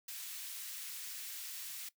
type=high-pass noise; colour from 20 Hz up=white; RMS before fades=-45 dBFS; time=0.08-1.89 s; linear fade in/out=5 ms; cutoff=2000 Hz; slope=12 dB/octave; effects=noise-tail reverb RT60 0.1 s tail -17 dB re dry